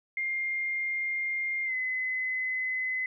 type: tone with pitch glide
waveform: sine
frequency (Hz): 2114 to 2030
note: C7 to B6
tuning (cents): +17 to +47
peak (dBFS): -28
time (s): 0.17-3.06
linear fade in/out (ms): 2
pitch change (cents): -70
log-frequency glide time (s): 1.65-1.74
effects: none